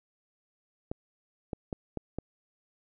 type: clicks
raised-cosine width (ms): 2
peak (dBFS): -20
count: 5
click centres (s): 0.915 / 1.532 / 1.728 / 1.973 / 2.186
effects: none